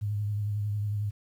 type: tone with vibrato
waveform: sine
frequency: 103.83 Hz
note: G#2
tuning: in tune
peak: -27 dBFS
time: 0.01-1.11 s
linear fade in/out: 20 ms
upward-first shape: triangle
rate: 11 Hz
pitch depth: 42 cents each way
effects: 10-bit